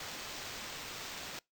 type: noise with sample-and-hold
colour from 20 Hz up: blue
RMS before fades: -44 dBFS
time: 0-1.39 s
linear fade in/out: 2 ms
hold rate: 11025 Hz
effects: noise-tail reverb RT60 0.2 s tail -25 dB re dry